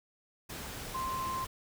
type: tone in noise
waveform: sine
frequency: 1046.5 Hz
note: C6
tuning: in tune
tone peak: -33 dBFS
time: 0.94-1.45 s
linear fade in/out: 10 ms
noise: pink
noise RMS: -42 dBFS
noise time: 0.49-1.47 s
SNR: +6 dB
effects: none